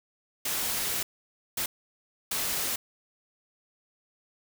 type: noise bursts at uneven times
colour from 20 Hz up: white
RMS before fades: -30 dBFS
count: 3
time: 0.45-1.03 / 1.57-1.66 / 2.31-2.76 s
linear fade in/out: 5 ms
effects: none